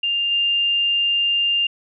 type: tone with level steps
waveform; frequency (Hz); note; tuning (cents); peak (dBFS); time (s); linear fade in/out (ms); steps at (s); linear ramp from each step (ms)
sine; 2800; F7; +4; -18 / -16; 0.03-1.67; 5; 0.31; 10
effects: none